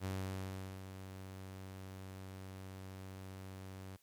sawtooth tone with ADSR envelope, 95.1 Hz, F#2, 48 cents sharp, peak -33 dBFS, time 0-3.97 s, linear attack 48 ms, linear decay 760 ms, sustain -10 dB, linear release 16 ms, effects white hiss -72 dBFS RMS until 4.02 s + MP3 96 kbps

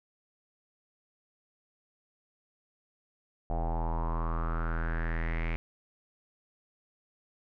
square tone with low-pass filter sweep, 41.15 Hz, E1, 2 cents flat, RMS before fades -31 dBFS, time 3.5-5.56 s, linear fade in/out 0 ms, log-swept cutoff 730 to 2300 Hz, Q 6.4, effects none

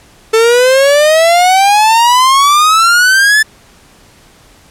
45% pulse exponential sweep, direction up, 440 to 1760 Hz, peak -5 dBFS, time 0.33-3.43 s, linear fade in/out 10 ms, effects pink hiss -43 dBFS RMS until 4.7 s + low-pass 11000 Hz 12 dB/octave

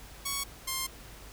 5% pulse tone pair in turn, 1114 / 1056 Hz, C#6 / C6, +8 / +16 cents, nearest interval minor second, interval 92 cents, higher first, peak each -19 dBFS, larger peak neither, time 0.25-0.44 / 0.67-0.87 s, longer second, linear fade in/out 10 ms, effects added 50 Hz sine -51 dBFS peak until 1.32 s + pink hiss -50 dBFS RMS until 1.32 s

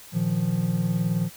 triangle chord, Bb suspended fourth, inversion none, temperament equal, 116.54 / 155.56 / 174.61 Hz, Bb2 / Eb3 / F3, 0 / 0 / 0 cents, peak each -27 / -25 / -22 dBFS, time 0.12-1.3 s, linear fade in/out 50 ms, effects white hiss -46 dBFS RMS until 1.36 s

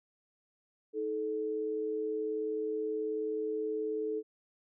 sine tone pair together, 315.7 / 434.4 Hz, D#4 / A4, +25 / -22 cents, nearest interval tritone, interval 553 cents, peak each -39 / -32 dBFS, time 0.93-4.23 s, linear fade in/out 50 ms, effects none

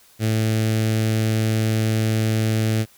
sawtooth tone with notch filter, 110 Hz, A2, in tune, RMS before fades -20 dBFS, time 0.19-2.86 s, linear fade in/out 50 ms, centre 1000 Hz, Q 0.96, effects white hiss -53 dBFS RMS until 2.97 s

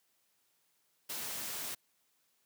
white noise, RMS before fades -40 dBFS, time 1.09-1.75 s, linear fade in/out 10 ms, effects white hiss -75 dBFS RMS until 2.45 s + high-pass 100 Hz 12 dB/octave

